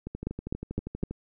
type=two click trains; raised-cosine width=3 ms; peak=-22 / -16 dBFS; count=14 / 4; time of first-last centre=0.07-1.11 / 0.27-1.035 s; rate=12.5 / 3.92 Hz; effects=none